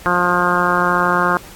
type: harmonic tone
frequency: 177.3 Hz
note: F3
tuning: 26 cents sharp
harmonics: 1 / 2 / 3 / 4 / 5 / 6 / 7 / 8 / 9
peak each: -23 / -23 / -24 / -24 / -23 / -19 / -20 / -20 / -24 dBFS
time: 0.06-1.37 s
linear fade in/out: 0 ms
effects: pink hiss -39 dBFS RMS until 1.55 s + AAC 64 kbps